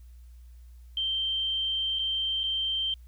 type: tone with dropouts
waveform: sine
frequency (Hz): 3136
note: G7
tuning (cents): 0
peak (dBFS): -26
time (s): 0.97-2.94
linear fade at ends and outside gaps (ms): 2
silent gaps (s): 1.988-1.992 / 2.434-2.438
effects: added 60 Hz sine -46 dBFS peak until 3.07 s + white hiss -69 dBFS RMS until 3.07 s